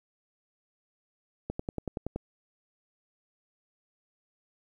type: click train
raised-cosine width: 2 ms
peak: -19 dBFS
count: 8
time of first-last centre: 1.5-2.16 s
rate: 10.6 Hz
effects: 10-bit